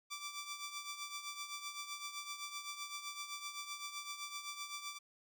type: tone with tremolo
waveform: 10% pulse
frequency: 1168 Hz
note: D6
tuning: 10 cents flat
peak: -32 dBFS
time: 0.1-4.99 s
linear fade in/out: 20 ms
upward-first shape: triangle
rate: 7.8 Hz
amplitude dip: 70%
effects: none